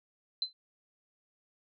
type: tone with exponential decay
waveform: sine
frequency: 4066 Hz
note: B7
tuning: 50 cents sharp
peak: -25 dBFS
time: 0.42-0.53 s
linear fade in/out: 2 ms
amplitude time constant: 22 ms
effects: none